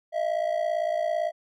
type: ring-modulated tone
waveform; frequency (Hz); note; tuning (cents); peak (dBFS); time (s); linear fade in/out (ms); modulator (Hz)
triangle; 652; E5; -19; -19; 0.12-1.32; 50; 28.9
effects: none